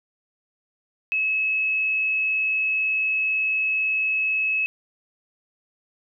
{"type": "tone", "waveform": "sine", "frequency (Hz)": 2582, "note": "E7", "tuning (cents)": -37, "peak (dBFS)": -20, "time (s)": [1.12, 4.66], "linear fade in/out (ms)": 0, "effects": []}